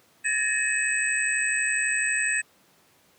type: tone cluster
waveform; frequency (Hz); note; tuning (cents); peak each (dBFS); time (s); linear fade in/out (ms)
sine; 1712 / 1844 / 2546 / 8050; A6 / A#6 / D#7 / B8; -48 / -19 / +39 / +32; -28; 0.24-2.42; 20
effects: pink hiss -60 dBFS RMS until 3.18 s + high-pass 150 Hz 12 dB/octave